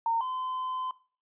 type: tone pair in turn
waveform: sine / triangle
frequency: 916 / 1025.3 Hz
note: A#5 / C6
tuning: -31 / -35 cents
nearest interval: major second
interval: 196 cents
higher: second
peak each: -24 / -29 dBFS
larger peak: first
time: 0.06-0.21 / 0.21-0.91 s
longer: second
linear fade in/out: 2 ms
effects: noise-tail reverb RT60 0.4 s tail -19 dB re dry + resampled to 8000 Hz